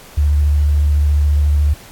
sine tone with vibrato, 73.42 Hz, D2, in tune, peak -10 dBFS, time 0.17-1.74 s, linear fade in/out 10 ms, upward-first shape triangle, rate 14 Hz, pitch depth 24 cents each way, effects pink hiss -40 dBFS RMS until 1.91 s + AAC 64 kbps

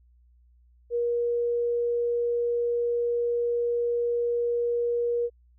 sine tone, 475.8 Hz, A#4, 35 cents sharp, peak -23 dBFS, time 0.9-5.3 s, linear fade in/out 50 ms, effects added 60 Hz sine -56 dBFS peak until 5.58 s

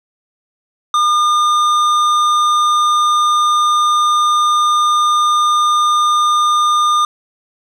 triangle tone with tanh clipping, 1210 Hz, D#6, 49 cents flat, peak -12 dBFS, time 0.94-7.05 s, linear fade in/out 2 ms, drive 16 dB, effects none

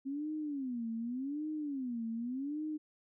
sine tone with vibrato, 264.4 Hz, C4, 18 cents sharp, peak -35 dBFS, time 0.05-2.78 s, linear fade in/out 20 ms, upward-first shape sine, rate 0.86 Hz, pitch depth 270 cents each way, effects none

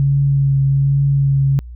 sine tone with vibrato, 138.59 Hz, C#3, in tune, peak -11 dBFS, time 0-1.59 s, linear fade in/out 0 ms, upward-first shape triangle, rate 1.2 Hz, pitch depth 21 cents each way, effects added 60 Hz sine -30 dBFS peak until 1.75 s

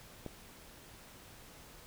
click, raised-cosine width 2 ms, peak -27 dBFS, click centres 0.263 s, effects pink hiss -55 dBFS RMS until 1.86 s

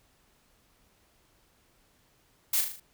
blue noise with echo, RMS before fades -26 dBFS, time 2.53-2.61 s, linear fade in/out 5 ms, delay 38 ms, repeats 5, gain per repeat -5 dB, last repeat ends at 2.8 s, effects pink hiss -66 dBFS RMS until 2.93 s

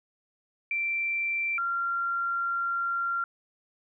sine tone pair in turn, 2349 / 1379.9 Hz, D7 / F6, 0 / -21 cents, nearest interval major sixth, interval 921 cents, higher first, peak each -26 dBFS, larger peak neither, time 0.71-1.58 / 1.58-3.24 s, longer second, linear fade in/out 2 ms, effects none

